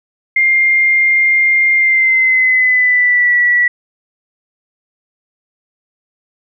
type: tone with pitch glide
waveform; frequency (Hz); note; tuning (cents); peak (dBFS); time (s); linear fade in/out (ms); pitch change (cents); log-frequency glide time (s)
sine; 2111 to 1947; C7 to B6; +15 to -25; -8; 0.36-3.68; 5; -140; 1.75-3.36
effects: none